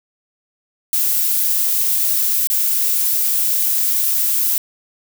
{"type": "noise with dropouts", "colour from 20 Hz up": "violet", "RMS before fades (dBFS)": -17, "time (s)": [0.93, 4.58], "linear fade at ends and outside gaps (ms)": 1, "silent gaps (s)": [2.472, 2.5], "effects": []}